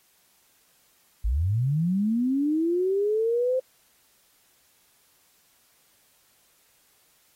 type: linear sweep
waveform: sine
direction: up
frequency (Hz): 47.63 to 523.3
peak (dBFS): -21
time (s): 1.24-3.6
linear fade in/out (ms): 10
effects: white hiss -63 dBFS RMS until 7.35 s + AAC 48 kbps